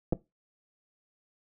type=clicks; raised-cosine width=2 ms; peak=-14 dBFS; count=2; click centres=0.125 / 0.131 s; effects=noise-tail reverb RT60 0.2 s tail -18 dB re dry